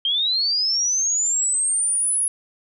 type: linear sweep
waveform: sine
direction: up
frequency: 3136 to 10548 Hz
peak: -18 dBFS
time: 0.05-2.28 s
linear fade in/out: 2 ms
effects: none